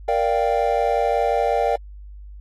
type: chord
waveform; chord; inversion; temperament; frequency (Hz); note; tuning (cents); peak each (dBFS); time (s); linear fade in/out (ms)
triangle; G minor seventh; first; equal; 466.2 / 587.3 / 698.5 / 784; Bb4 / D5 / F5 / G5; 0 / 0 / 0 / 0; -21; 0.08-1.76; 5
effects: added 50 Hz sine -36 dBFS peak until 2.4 s + AAC 48 kbps